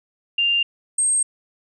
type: tone pair in turn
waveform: sine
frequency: 2794 / 8423 Hz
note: F7 / C9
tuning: 0 / +11 cents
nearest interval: octave + perfect fifth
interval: 1911 cents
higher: second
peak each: -16 dBFS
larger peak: neither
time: 0.38-0.63 / 0.98-1.23 s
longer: neither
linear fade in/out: 5 ms
effects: none

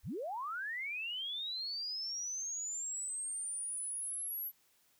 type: linear sweep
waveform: sine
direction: up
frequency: 34.75 to 11840 Hz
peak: -37 dBFS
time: 0.03-4.52 s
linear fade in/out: 50 ms
effects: white hiss -71 dBFS RMS until 4.99 s

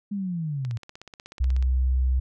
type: linear sweep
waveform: sine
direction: down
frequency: 207.7 to 110 Hz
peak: -26 dBFS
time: 0.11-0.78 s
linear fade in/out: 10 ms
type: click train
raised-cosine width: 0.2 ms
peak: -25 dBFS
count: 17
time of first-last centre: 0.65-1.626 s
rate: 16.4 Hz
type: tone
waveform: sine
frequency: 64.1 Hz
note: C2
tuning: 35 cents flat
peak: -19 dBFS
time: 1.4-2.2 s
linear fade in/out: 10 ms
effects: none

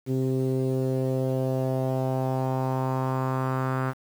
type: tone with low-pass filter sweep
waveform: sawtooth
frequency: 130.81 Hz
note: C3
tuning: in tune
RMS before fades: -26 dBFS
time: 0.06-3.94 s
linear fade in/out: 50 ms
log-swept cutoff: 350 to 1400 Hz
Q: 2.8
effects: 8-bit

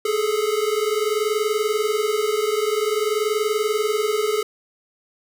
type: tone pair together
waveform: square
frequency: 416.1 / 436.6 Hz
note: G#4 / A4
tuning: +3 / -13 cents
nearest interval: minor second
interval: 84 cents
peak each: -23 dBFS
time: 0.05-4.43 s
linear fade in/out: 5 ms
effects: none

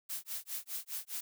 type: noise with tremolo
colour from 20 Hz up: blue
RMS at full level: -38 dBFS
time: 0.09-1.21 s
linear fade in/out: 10 ms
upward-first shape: sine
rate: 4.9 Hz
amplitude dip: 100%
effects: none

